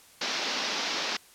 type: band-pass noise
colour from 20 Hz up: white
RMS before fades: -31 dBFS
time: 0.21-1.17 s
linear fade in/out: 5 ms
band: 190 to 5700 Hz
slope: 48 dB/octave
effects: white hiss -55 dBFS RMS until 1.34 s + low-pass 12000 Hz 12 dB/octave